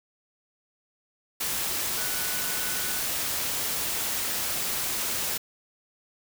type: tone in noise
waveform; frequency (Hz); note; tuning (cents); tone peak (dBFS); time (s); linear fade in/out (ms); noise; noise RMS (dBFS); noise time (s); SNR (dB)
sine; 1480; F#6; 0; -39; 1.97-3; 10; white; -29; 1.4-5.38; -13
effects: none